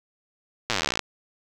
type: slowing click train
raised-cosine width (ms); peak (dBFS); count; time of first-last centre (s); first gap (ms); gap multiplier
0.2; -6; 24; 0.7-0.993; 8; 1.04
effects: none